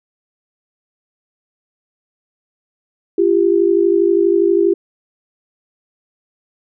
sine tone pair together, 343.3 / 395.7 Hz, F4 / G4, -30 / +16 cents, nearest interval major second, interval 246 cents, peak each -13 dBFS, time 3.18-4.74 s, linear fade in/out 5 ms, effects none

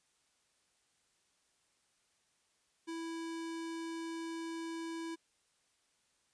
square tone, 329.6 Hz, E4, in tune, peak -40 dBFS, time 2.87-5.16 s, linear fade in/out 20 ms, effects white hiss -75 dBFS RMS until 6.33 s + resampled to 22050 Hz

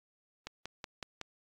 click train, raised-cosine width 0.2 ms, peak -22 dBFS, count 5, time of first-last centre 0.47-1.213 s, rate 5.38 Hz, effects AAC 64 kbps

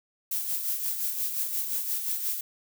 violet noise with tremolo, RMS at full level -28 dBFS, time 0.31-2.41 s, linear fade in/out 5 ms, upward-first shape sine, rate 5.7 Hz, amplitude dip 50%, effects none

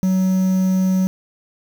triangle tone with quantisation, 187.4 Hz, F#3, 22 cents sharp, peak -12 dBFS, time 0.03-1.07 s, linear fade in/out 0 ms, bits 6, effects none

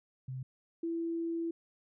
sine tone pair in turn, 130 / 333.2 Hz, C3 / E4, -11 / +19 cents, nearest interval octave + major third, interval 1630 cents, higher second, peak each -37 / -32 dBFS, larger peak second, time 0.28-0.43 / 0.83-1.51 s, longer second, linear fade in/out 5 ms, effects none

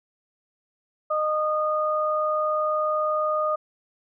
sine tone pair together, 614 / 1228 Hz, D#5 / D#6, -23 / -23 cents, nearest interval octave, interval 1200 cents, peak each -24 dBFS, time 1.1-3.56 s, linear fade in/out 10 ms, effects none

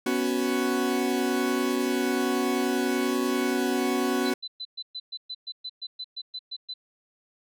40% pulse chord, B suspended second, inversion none, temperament equal, 246.9 / 277.2 / 370 Hz, B3 / C#4 / F#4, 0 / 0 / 0 cents, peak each -27 / -28 / -27 dBFS, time 0.06-4.34 s, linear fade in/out 5 ms
sine tone bursts, 4019 Hz, B7, 30 cents sharp, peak -32 dBFS, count 15, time 4.25-6.74 s, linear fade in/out 10 ms, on 54 ms, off 120 ms
effects none

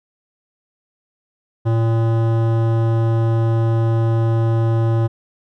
sine tone with hard clipping, 113.9 Hz, A#2, 40 cents flat, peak -16 dBFS, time 1.65-5.08 s, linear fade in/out 20 ms, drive 16 dB, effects none

